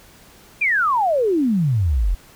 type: exponential sweep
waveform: sine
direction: down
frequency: 2489 to 39.71 Hz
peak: -15 dBFS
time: 0.61-2.15 s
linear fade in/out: 10 ms
effects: pink hiss -48 dBFS RMS until 2.35 s